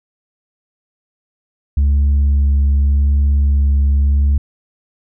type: tone with vibrato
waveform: sine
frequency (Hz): 70.5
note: C#2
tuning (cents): +30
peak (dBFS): -7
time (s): 1.77-4.38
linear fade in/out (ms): 5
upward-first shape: sine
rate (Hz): 0.86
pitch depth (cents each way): 12
effects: tanh soft clip ceiling -9 dBFS